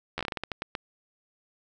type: slowing click train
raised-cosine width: 0.3 ms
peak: -15 dBFS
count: 12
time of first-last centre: 0.18-0.752 s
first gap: 12 ms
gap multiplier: 1.27
effects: none